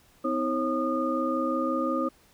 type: tone cluster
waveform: sine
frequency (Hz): 254.6 / 320.2 / 541 / 1223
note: C4 / D#4 / C#5 / D#6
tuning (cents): -47 / +50 / -42 / -30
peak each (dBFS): -30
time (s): 0.24-2.09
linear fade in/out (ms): 10
effects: pink hiss -60 dBFS RMS until 2.33 s